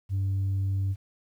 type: tone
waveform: sine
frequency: 97 Hz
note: G2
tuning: 18 cents flat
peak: -22 dBFS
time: 0.09-0.96 s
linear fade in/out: 50 ms
effects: tanh soft clip ceiling -23 dBFS + 10-bit